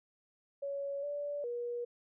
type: tone with pitch steps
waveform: sine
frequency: 560 / 579 / 479.7 Hz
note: C#5 / D5 / A#4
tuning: +18 / -25 / +50 cents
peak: -35 dBFS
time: 0.62-1.85 s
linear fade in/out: 10 ms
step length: 410 ms
effects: none